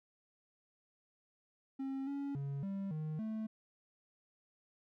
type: tone with pitch steps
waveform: triangle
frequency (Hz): 269.1 / 280.4 / 139.6 / 196.1 / 155 / 219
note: C4 / C#4 / C#3 / G3 / D#3 / A3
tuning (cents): +49 / +20 / +13 / +1 / -6 / -8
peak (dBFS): -35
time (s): 1.79-3.47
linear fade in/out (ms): 10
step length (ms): 280
effects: none